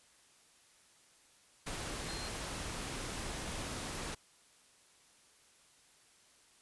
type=tone in noise; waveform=sine; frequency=4186 Hz; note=C8; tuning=in tune; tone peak=-46 dBFS; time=2.08-2.29 s; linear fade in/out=10 ms; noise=pink; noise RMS=-41 dBFS; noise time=1.66-4.15 s; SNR=-8 dB; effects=white hiss -65 dBFS RMS until 6.61 s + resampled to 24000 Hz